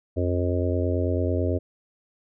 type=harmonic tone; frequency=89.1 Hz; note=F2; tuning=35 cents sharp; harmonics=1 / 3 / 4 / 5 / 6 / 7; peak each=-24 / -29 / -30 / -31 / -32 / -32 dBFS; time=0.16-1.59 s; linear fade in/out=20 ms; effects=none